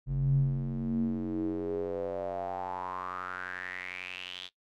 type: tone with band-pass filter sweep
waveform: square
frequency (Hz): 45.62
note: F#1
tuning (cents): -24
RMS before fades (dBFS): -33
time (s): 0.06-4.5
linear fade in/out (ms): 50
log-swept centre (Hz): 110 to 3500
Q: 6.7
effects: noise-tail reverb RT60 0.1 s tail -18 dB re dry